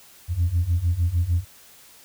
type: beating tone pair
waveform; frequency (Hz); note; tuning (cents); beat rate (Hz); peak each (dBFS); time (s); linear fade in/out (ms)
sine; 82.8 / 89.4; E2 / F2; +8 / +41; 6.6; -22 / -20; 0.28-1.45; 50
effects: tanh soft clip ceiling -14 dBFS + white hiss -50 dBFS RMS until 2.04 s